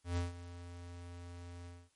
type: tone with ADSR envelope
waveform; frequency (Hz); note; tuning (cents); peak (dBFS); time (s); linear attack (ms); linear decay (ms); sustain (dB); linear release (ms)
square; 87.31; F2; 0; -32; 0.04-1.9; 130; 150; -15; 240
effects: white hiss -75 dBFS RMS until 1.95 s + MP3 48 kbps